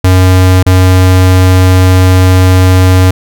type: tone with dropouts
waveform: square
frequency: 92.5 Hz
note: F#2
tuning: in tune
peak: -3 dBFS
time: 0.04-3.11 s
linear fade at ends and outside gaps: 5 ms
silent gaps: 0.629-0.663 s
effects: none